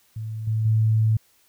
sine tone with level steps, 110 Hz, A2, in tune, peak -28 / -20 / -16 dBFS, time 0.16-1.17 s, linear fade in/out 5 ms, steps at 0.47 / 0.65 s, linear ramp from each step 5 ms, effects white hiss -61 dBFS RMS until 1.48 s

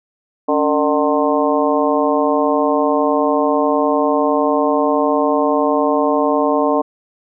harmonic tone with a mistuned harmonic, 150.8 Hz, D3, 46 cents sharp, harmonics 2 / 3 / 4 / 5 / 6 / 7, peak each -18 / -19 / -18 / -22 / -23 / -21 dBFS, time 0.48-6.82 s, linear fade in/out 10 ms, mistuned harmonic 2, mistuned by -110 cents, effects none

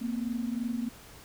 sine tone pair together, 230.5 / 253.5 Hz, A#3 / B3, -19 / +45 cents, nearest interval major second, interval 164 cents, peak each -31 / -34 dBFS, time 0.01-0.89 s, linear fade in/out 10 ms, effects pink hiss -51 dBFS RMS until 1.24 s

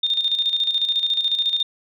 sine tone with tremolo, 3644 Hz, A#7, 40 cents flat, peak -16 dBFS, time 0.03-1.63 s, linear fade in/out 5 ms, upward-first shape square, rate 14 Hz, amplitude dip 60%, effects none

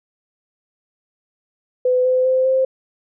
sine tone with pitch steps, 504 / 510.7 / 517.6 / 524.5 Hz, B4 / C5 / C5 / C5, +35 / -42 / -19 / +4 cents, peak -13 dBFS, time 1.85-2.65 s, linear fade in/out 5 ms, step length 200 ms, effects none

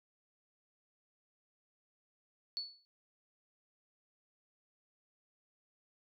sine tone with exponential decay, 4435 Hz, C#8, in tune, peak -33 dBFS, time 2.57-2.85 s, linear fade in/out 0 ms, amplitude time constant 59 ms, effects none

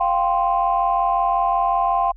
sine chord, F suspended second, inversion none, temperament equal, 698.5 / 784 / 1046.5 Hz, F5 / G5 / C6, 0 / 0 / 0 cents, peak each -20 dBFS, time 0-2.12 s, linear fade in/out 10 ms, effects tanh soft clip ceiling -8 dBFS + added 43 Hz sine -39 dBFS peak until 2.16 s

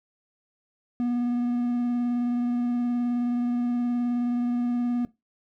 triangle tone with vibrato, 242.1 Hz, B3, 34 cents flat, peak -21 dBFS, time 1-5.05 s, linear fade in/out 0 ms, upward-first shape triangle, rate 19 Hz, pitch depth 18 cents each way, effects noise-tail reverb RT60 0.2 s tail -18 dB re dry

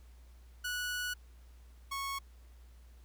sawtooth tone pair in turn, 1471 / 1102 Hz, F#6 / C#6, -11 / -11 cents, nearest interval perfect fourth, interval 500 cents, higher first, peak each -31 / -32 dBFS, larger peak first, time 0.64-1.14 / 1.91-2.19 s, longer first, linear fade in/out 10 ms, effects added 60 Hz sine -53 dBFS peak until 3.04 s + pink hiss -68 dBFS RMS until 3.04 s

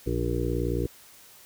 harmonic tone, 59.1 Hz, A#1, 24 cents sharp, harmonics 1 / 2 / 3 / 5 / 6 / 7 / 8, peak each -30 / -31 / -36 / -33 / -32 / -34 / -34 dBFS, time 0.06-0.87 s, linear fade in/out 10 ms, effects white hiss -52 dBFS RMS until 1.45 s

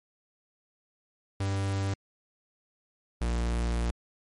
45% pulse tone pair in turn, 98 / 58.56 Hz, G2 / A#1, 0 / +9 cents, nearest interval major sixth, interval 891 cents, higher first, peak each -27 / -26 dBFS, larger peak second, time 1.4-1.94 / 3.21-3.91 s, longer second, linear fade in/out 5 ms, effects MP3 48 kbps

